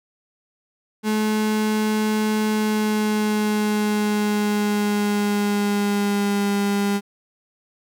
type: tone with pitch glide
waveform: 35% pulse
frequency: 214.9 to 201.7 Hz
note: A3 to G3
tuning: -41 to +50 cents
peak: -17 dBFS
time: 1.03-7.01 s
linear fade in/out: 50 ms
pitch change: -109 cents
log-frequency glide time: 2.48-6.52 s
effects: none